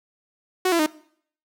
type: tone with pitch steps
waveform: sawtooth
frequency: 370 / 337.3 / 307.6 Hz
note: F#4 / E4 / D#4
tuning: 0 / +40 / -20 cents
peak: -14 dBFS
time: 0.65-0.863 s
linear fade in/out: 5 ms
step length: 71 ms
effects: noise-tail reverb RT60 0.6 s tail -21 dB re dry